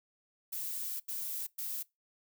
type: noise bursts at uneven times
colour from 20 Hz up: violet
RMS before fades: -38 dBFS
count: 3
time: 0.52-1 / 1.08-1.47 / 1.58-1.83 s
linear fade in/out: 10 ms
effects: noise-tail reverb RT60 0.2 s tail -22 dB re dry